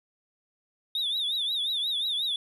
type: tone with vibrato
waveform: triangle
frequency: 3629 Hz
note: A#7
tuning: 47 cents flat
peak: -24 dBFS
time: 0.95-2.36 s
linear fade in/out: 2 ms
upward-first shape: triangle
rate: 5.6 Hz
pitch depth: 150 cents each way
effects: tanh soft clip ceiling -21 dBFS